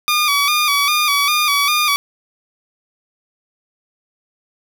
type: tone with vibrato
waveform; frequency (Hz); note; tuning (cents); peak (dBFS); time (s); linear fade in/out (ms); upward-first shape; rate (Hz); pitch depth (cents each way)
15% pulse; 1174.7; D6; 0; -7; 0.08-1.96; 0; square; 2.5; 55
effects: none